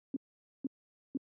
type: tone bursts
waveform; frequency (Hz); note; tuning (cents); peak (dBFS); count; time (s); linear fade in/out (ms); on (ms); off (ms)
sine; 270.2; C#4; -44; -30; 3; 0.14-1.172; 2; 24; 480
effects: high-pass 150 Hz 12 dB/octave